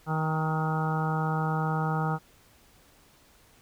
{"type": "harmonic tone with a mistuned harmonic", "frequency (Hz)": 157.9, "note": "D#3", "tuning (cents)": 26, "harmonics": [1, 2, 3, 4, 5, 6, 7, 8, 9], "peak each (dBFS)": [-27, -40, -37, -44, -33, -37, -43, -35, -39], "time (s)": [0.06, 2.19], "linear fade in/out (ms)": 50, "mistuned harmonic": 6, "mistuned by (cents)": -38, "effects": ["pink hiss -59 dBFS RMS until 3.61 s"]}